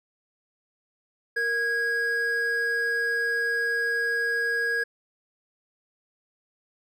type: tone pair together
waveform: triangle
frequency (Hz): 466.2 / 1648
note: A#4 / G#6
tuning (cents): 0 / -14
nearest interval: octave + minor seventh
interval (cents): 2186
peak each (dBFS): -30 / -22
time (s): 1.36-4.84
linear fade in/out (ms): 10
effects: none